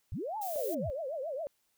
sine linear two-way sweep, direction up then down, 57.1 to 894 to 57.1 Hz, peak -34 dBFS, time 0.12-0.9 s, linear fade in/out 0 ms, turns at 0.37 s
violet noise, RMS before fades -42 dBFS, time 0.41-0.75 s, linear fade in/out 10 ms
sine tone with vibrato, 587.3 Hz, D5, in tune, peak -34 dBFS, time 0.56-1.47 s, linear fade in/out 0 ms, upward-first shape triangle, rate 7.3 Hz, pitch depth 280 cents each way
effects white hiss -75 dBFS RMS until 1.77 s

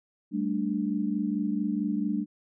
sine chord, G suspended second, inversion none, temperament just, 196 / 220.5 / 294 Hz, G3 / A3 / D4, 0 / +4 / +2 cents, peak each -30 dBFS, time 0.31-2.26 s, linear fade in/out 50 ms, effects none

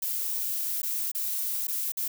violet noise with dropouts, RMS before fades -30 dBFS, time 0.02-2.08 s, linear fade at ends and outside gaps 5 ms, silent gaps 0.818-0.83 / 1.117-1.148 / 1.671-1.681 / 1.921-1.97 s, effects none

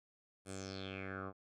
10% pulse tone with low-pass filter sweep, 96 Hz, G2, 36 cents flat, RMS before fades -45 dBFS, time 0.45-1.33 s, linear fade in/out 50 ms, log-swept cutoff 9900 to 960 Hz, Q 5.3, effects none

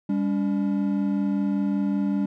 triangle tone pair together, 200 / 285.2 Hz, G3 / C#4, +35 / +49 cents, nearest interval tritone, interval 614 cents, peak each -21 / -24 dBFS, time 0.09-2.26 s, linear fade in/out 5 ms, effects none

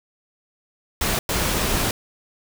pink noise bursts at uneven times, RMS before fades -22 dBFS, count 2, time 1.01-1.19 / 1.29-1.91 s, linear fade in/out 2 ms, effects none

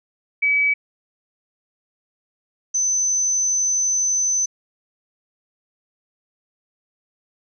sine tone pair in turn, 2284 / 6098 Hz, D7 / G8, -49 / -49 cents, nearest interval octave + perfect fourth, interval 1700 cents, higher second, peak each -15 / -17 dBFS, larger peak first, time 0.42-0.74 / 2.74-4.46 s, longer second, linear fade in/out 10 ms, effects none

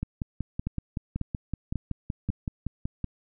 two click trains, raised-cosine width 5 ms, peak -17 / -16 dBFS, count 17 / 4, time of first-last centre 0.03-3.043 / 0.67-2.3 s, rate 5.31 / 1.84 Hz, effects none

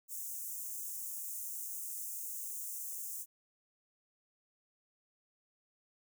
white high-pass noise, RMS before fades -42 dBFS, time 0.08-3.26 s, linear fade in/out 50 ms, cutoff 6400 Hz, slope 48 dB/octave, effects none

